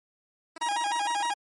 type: tone bursts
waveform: 10% pulse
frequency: 326.2 Hz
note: E4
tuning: 18 cents flat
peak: -30 dBFS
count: 16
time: 0.56-1.316 s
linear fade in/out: 5 ms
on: 21 ms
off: 28 ms
type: tone with vibrato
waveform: 40% pulse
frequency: 880 Hz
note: A5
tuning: in tune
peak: -25 dBFS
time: 0.61-1.34 s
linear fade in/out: 10 ms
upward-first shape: square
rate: 6.5 Hz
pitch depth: 130 cents each way
effects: MP3 48 kbps